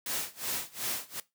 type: noise with tremolo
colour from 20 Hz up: white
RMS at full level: -32 dBFS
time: 0.06-1.2 s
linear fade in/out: 2 ms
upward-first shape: sine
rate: 2.7 Hz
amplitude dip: 95%
effects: noise-tail reverb RT60 0.2 s tail -19 dB re dry + high-pass 100 Hz 12 dB/octave